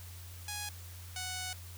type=tone pair in turn; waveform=5% pulse; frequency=830.6 / 740 Hz; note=G#5 / F#5; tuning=0 / 0 cents; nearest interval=major second; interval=200 cents; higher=first; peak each=-26 dBFS; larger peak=neither; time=0.48-0.69 / 1.16-1.53 s; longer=second; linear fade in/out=2 ms; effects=added 88 Hz sine -46 dBFS peak until 1.77 s + white hiss -53 dBFS RMS until 1.77 s